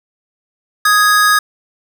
square tone pair together, 1248 / 1660.5 Hz, D#6 / G#6, +5 / -1 cents, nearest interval perfect fourth, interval 494 cents, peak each -12 dBFS, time 0.85-1.39 s, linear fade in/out 5 ms, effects none

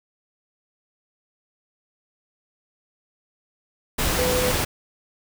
sine tone in noise, 501 Hz, B4, 25 cents sharp, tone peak -22 dBFS, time 4.18-4.52 s, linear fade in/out 10 ms, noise pink, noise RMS -23 dBFS, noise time 3.98-4.65 s, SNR -2 dB, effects none

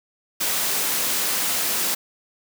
white high-pass noise, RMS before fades -23 dBFS, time 0.4-1.95 s, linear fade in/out 10 ms, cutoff 150 Hz, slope 12 dB/octave, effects none

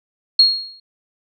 sine tone with exponential decay, 4286 Hz, C8, 41 cents sharp, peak -5 dBFS, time 0.39-0.8 s, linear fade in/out 5 ms, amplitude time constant 89 ms, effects none

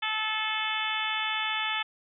harmonic tone, 434.8 Hz, A4, 21 cents flat, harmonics 2 / 3 / 4 / 5 / 6 / 7 / 8, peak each -35 / -35 / -35 / -35 / -35 / -35 / -35 dBFS, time 0.02-1.83 s, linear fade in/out 10 ms, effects none

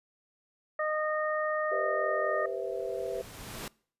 harmonic tone, 615 Hz, D#5, 20 cents flat, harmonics 1 / 2 / 3, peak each -30 / -33 / -35 dBFS, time 0.79-2.46 s, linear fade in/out 5 ms
sine chord, C major seventh, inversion second, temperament equal with one note detuned, 392 / 484 / 523.3 / 659.3 Hz, G4 / B4 / C5 / E5, 0 / -35 / 0 / 0 cents, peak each -37 dBFS, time 1.71-3.22 s, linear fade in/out 10 ms
pink noise with exponential growth, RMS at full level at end -38 dBFS, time 1.97-3.68 s, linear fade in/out 2 ms, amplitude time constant 370 ms
effects noise-tail reverb RT60 0.5 s tail -24 dB re dry + resampled to 32000 Hz

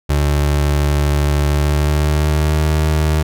30% pulse tone with pitch glide, 72.9 to 76.97 Hz, D2 to D#2, -12 to -18 cents, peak -10 dBFS, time 0.09-3.23 s, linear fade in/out 10 ms, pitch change +94 cents, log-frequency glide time 1.45-2.67 s, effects none

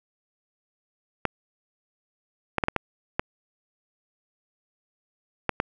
clicks, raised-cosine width 0.5 ms, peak -7 dBFS, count 8, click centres 1.253 / 2.583 / 2.638 / 2.684 / 2.763 / 3.195 / 5.493 / 5.601 s, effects none

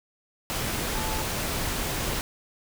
sine tone in noise, 873 Hz, A5, 14 cents flat, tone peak -35 dBFS, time 0.95-1.22 s, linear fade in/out 0 ms, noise pink, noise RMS -29 dBFS, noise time 0.5-2.21 s, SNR -9 dB, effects none

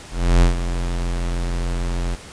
square tone with ADSR envelope, 43.45 Hz, F1, 8 cents flat, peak -10 dBFS, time 0.1-2.16 s, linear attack 320 ms, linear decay 120 ms, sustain -11 dB, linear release 18 ms, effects pink hiss -39 dBFS RMS until 2.32 s + resampled to 22050 Hz

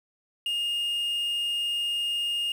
triangle tone with quantisation, 2837 Hz, F7, 27 cents sharp, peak -24 dBFS, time 0.46-2.52 s, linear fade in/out 2 ms, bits 8, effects none

